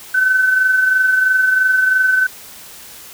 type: tone pair together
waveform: sine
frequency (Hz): 1518 / 1541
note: F#6 / G6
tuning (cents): +44 / -30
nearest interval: unison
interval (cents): 26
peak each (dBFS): -11 / -22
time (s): 0.14-2.27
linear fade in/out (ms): 10
effects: white hiss -37 dBFS RMS until 3.13 s